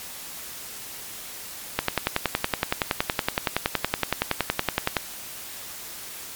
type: click train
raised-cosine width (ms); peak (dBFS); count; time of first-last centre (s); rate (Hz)
0.3; -4; 35; 1.79-4.968; 10.7
effects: white hiss -38 dBFS RMS until 6.35 s + MP3 96 kbps